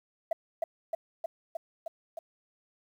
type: tone with echo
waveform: sine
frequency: 659.3 Hz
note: E5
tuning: in tune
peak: -23 dBFS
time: 0.31-0.33 s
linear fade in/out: 5 ms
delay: 310 ms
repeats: 6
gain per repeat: -2 dB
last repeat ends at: 2.19 s
effects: tanh soft clip ceiling -23 dBFS + 10-bit